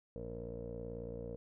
15% pulse tone with low-pass filter, 58.27 Hz, A#1, in tune, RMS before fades -44 dBFS, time 0.16-1.36 s, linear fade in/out 0 ms, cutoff 470 Hz, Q 9.7, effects none

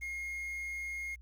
triangle tone with quantisation, 2144 Hz, C7, 42 cents sharp, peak -35 dBFS, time 0.01-1.16 s, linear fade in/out 20 ms, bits 10, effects added 60 Hz sine -50 dBFS peak until 1.21 s

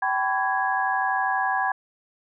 sine tone cluster, 770 / 862 / 1003 / 1131 / 1656 Hz, G5 / A5 / B5 / C#6 / G#6, -31 / -36 / +26 / +34 / -5 cents, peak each -25 / -34 / -27 / -34 / -26 dBFS, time 0.02-1.72 s, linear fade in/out 5 ms, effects none

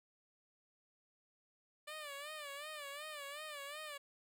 10% pulse tone with vibrato, 588 Hz, D5, 2 cents sharp, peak -37 dBFS, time 1.87-3.98 s, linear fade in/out 10 ms, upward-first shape sine, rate 2.7 Hz, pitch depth 96 cents each way, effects none

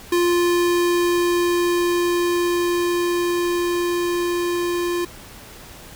square tone with level ramp, 349.2 Hz, F4, in tune, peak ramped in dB -16 to -21 dBFS, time 0.12-5.05 s, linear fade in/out 5 ms, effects pink hiss -41 dBFS RMS until 5.95 s

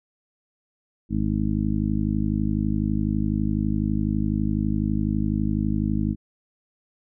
harmonic tone, 52 Hz, G#1, 3 cents sharp, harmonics 1 / 2 / 3 / 4 / 5 / 6, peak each -28 / -28 / -29 / -25 / -30 / -30 dBFS, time 1.09-6.16 s, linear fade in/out 50 ms, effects none

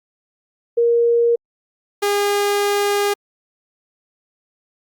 sine / sawtooth tone pair in turn, 470 / 407.1 Hz, A#4 / G#4, +14 / -35 cents, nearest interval major second, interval 249 cents, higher first, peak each -12 dBFS, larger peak neither, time 0.77-1.36 / 2.02-3.14 s, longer second, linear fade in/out 10 ms, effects Opus 48 kbps

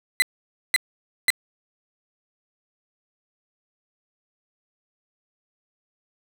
35% pulse tone bursts, 2022 Hz, B6, 40 cents sharp, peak -13 dBFS, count 3, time 0.2-1.303 s, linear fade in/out 0 ms, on 21 ms, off 520 ms, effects none

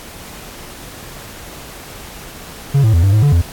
triangle tone with pitch steps, 139.6 / 110.3 / 84 / 98 / 107.2 / 144.4 / 84.9 Hz, C#3 / A2 / E2 / G2 / A2 / D3 / F2, +13 / +5 / +33 / 0 / -45 / -29 / -48 cents, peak -6 dBFS, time 2.74-3.419 s, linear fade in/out 10 ms, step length 97 ms, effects pink hiss -34 dBFS RMS until 3.52 s + AAC 64 kbps

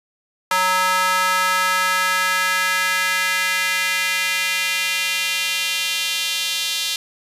square tone with high-pass filter sweep, 185 Hz, F#3, in tune, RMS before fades -20 dBFS, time 0.51-6.96 s, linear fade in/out 2 ms, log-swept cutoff 1100 to 3500 Hz, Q 2.2, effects resampled to 32000 Hz + 7-bit

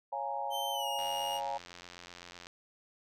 sine chord, Bb minor seventh, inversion first, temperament equal, 554.4 / 698.5 / 830.6 / 932.3 Hz, Db5 / F5 / Ab5 / Bb5, 0 / 0 / 0 / 0 cents, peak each -41 / -41 / -36 / -40 dBFS, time 0.12-1.58 s, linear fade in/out 10 ms
40% pulse tone with pitch glide, 3100 to 2859 Hz, G7 to F7, -20 to +40 cents, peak -36 dBFS, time 0.5-1.41 s, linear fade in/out 50 ms, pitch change -140 cents, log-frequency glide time 0.72-0.87 s
click train, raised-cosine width 0.2 ms, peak -30 dBFS, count 131, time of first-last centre 0.99-2.469 s, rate 87.9 Hz
effects none

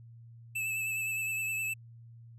square tone with vibrato, 2623 Hz, E7, 9 cents flat, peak -32 dBFS, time 0.55-1.74 s, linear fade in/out 10 ms, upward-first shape sine, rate 9.7 Hz, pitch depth 26 cents each way, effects added 116 Hz sine -49 dBFS peak until 2.38 s

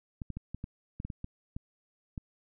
clicks, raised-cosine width 5 ms, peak -25 dBFS, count 11, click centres 0.218 / 0.303 / 0.37 / 0.546 / 0.641 / 1.001 / 1.05 / 1.102 / 1.244 / 1.565 / 2.178 s, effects none

